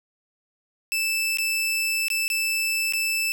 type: tone with dropouts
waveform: sawtooth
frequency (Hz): 2638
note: E7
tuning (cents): +1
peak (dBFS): -19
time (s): 0.92-3.32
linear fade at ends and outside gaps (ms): 0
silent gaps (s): 1.372-1.385 / 2.083-2.102 / 2.28-2.301 / 2.924-2.935
effects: none